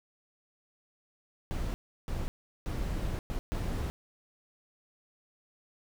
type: noise bursts at uneven times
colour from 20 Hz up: brown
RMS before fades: -33 dBFS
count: 5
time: 1.51-1.74 / 2.08-2.28 / 2.66-3.19 / 3.3-3.39 / 3.52-3.9 s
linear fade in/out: 0 ms
effects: none